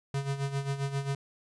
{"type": "tone with tremolo", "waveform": "square", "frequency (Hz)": 138.59, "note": "C#3", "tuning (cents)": 0, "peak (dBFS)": -28, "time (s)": [0.14, 1.15], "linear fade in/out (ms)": 2, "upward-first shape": "sine", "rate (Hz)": 7.5, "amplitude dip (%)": 70, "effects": ["resampled to 22050 Hz", "11-bit"]}